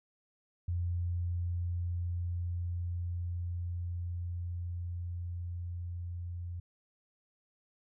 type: tone with level ramp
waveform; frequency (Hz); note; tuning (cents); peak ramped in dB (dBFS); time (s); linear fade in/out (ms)
sine; 87.31; F2; 0; -30 to -37; 0.68-6.6; 5
effects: none